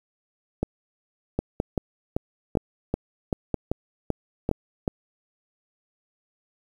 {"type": "two click trains", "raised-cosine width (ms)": 2, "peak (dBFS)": [-10, -10], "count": [5, 10], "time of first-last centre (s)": [[0.63, 4.513], [1.39, 4.878]], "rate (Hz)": [1.03, 2.58], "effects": ["8-bit"]}